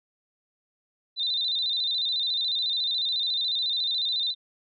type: tone with vibrato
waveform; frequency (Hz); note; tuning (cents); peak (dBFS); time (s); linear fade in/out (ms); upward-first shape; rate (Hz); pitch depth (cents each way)
sine; 3816; A#7; +40; -24; 1.16-4.35; 50; square; 14; 76
effects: none